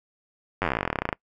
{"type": "slowing click train", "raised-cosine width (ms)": 0.5, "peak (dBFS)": -9, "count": 25, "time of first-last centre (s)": [0.62, 1.128], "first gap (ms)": 10, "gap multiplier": 1.06, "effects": ["noise-tail reverb RT60 0.1 s tail -26 dB re dry"]}